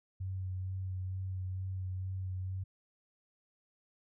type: tone with vibrato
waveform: sine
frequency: 93.6 Hz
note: F#2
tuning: 20 cents sharp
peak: -35 dBFS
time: 0.2-2.64 s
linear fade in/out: 10 ms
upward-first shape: sine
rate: 2.2 Hz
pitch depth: 18 cents each way
effects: none